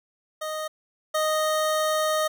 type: tone pair in turn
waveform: 25% pulse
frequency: 621 / 621 Hz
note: D#5 / D#5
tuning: -3 / -3 cents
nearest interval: unison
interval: 0 cents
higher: neither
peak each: -25 / -18 dBFS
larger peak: second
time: 0.41-0.68 / 1.14-2.28 s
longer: second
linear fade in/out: 10 ms
effects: none